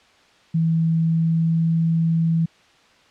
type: tone with pitch glide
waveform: sine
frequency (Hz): 163.3 to 164.34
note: E3 to E3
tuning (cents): -16 to -5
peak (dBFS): -16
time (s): 0.54-2.46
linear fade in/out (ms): 10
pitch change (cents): +11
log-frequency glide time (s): 1-1.71
effects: white hiss -54 dBFS RMS until 3.1 s + low-pass 4000 Hz 12 dB/octave